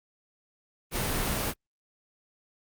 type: noise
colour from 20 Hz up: pink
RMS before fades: -29 dBFS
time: 0.91-1.54 s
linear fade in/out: 50 ms
effects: Opus 32 kbps